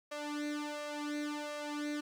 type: tone with flanger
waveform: sawtooth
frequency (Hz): 295.8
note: D4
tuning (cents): +13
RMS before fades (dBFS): -39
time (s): 0.11-2.01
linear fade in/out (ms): 10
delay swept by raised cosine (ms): 1.8 to 2.9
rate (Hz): 1.4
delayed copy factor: +0.9
effects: low-pass 8000 Hz 12 dB/octave + 11-bit